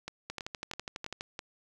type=two click trains; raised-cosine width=0.2 ms; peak=-20 / -21 dBFS; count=12 / 5; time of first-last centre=0.3-1.209 / 0.08-1.391 s; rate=12.1 / 3.05 Hz; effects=none